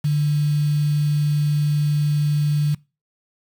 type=tone with quantisation; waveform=sine; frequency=147.9 Hz; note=D3; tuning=13 cents sharp; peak=-16 dBFS; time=0.04-2.75 s; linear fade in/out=10 ms; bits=6; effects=noise-tail reverb RT60 0.3 s tail -24 dB re dry